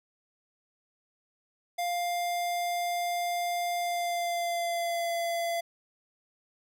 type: tone with pitch glide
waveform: square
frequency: 700 to 680.5 Hz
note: F5 to F5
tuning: +4 to -45 cents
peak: -29 dBFS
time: 1.78-5.61 s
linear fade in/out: 10 ms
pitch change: -49 cents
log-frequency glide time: 3.8-5.13 s
effects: none